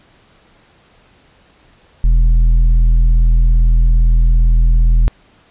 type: tone with tanh clipping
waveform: sine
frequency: 41.2 Hz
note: E1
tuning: in tune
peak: -8 dBFS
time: 2.04-5.08 s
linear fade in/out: 0 ms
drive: 6 dB
effects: pink hiss -50 dBFS RMS until 5.5 s + resampled to 8000 Hz